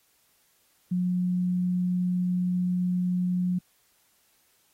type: tone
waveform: sine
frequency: 180.1 Hz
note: F#3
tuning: 46 cents flat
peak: -23 dBFS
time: 0.91-3.59 s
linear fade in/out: 10 ms
effects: white hiss -66 dBFS RMS until 4.73 s + AAC 48 kbps